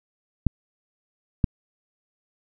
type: clicks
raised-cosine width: 5 ms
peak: -6 / -6 dBFS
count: 2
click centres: 0.467 / 1.442 s
effects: none